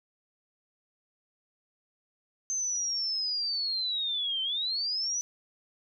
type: linear two-way sweep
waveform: sine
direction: down then up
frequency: 6280 to 3069 to 6010 Hz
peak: -28 dBFS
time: 2.5-5.21 s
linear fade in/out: 0 ms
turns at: 4.42 s
effects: none